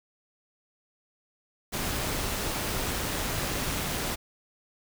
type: noise with amplitude modulation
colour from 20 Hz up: pink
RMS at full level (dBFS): -29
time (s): 1.72-4.16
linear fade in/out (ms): 20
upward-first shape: sine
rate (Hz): 198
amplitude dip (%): 35
effects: none